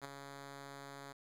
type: tone with ADSR envelope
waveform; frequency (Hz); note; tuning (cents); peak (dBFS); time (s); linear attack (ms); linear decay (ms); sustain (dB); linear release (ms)
5% pulse; 139.5; C#3; +11; -30; 0.01-1.13; 36; 13; -7; 11
effects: low-pass 12000 Hz 12 dB/octave + 11-bit